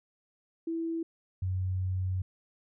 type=tone pair in turn; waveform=sine; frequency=329.6 / 92.95 Hz; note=E4 / F#2; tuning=0 / +8 cents; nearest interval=octave + minor seventh; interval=2192 cents; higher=first; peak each=-30 / -28 dBFS; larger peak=second; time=0.67-1.03 / 1.42-2.22 s; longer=second; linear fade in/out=5 ms; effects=none